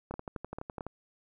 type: two click trains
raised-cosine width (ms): 1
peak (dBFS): -24 / -24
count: 4 / 10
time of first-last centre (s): 0.14-0.808 / 0.11-0.866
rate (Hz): 4.49 / 11.9
effects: 11-bit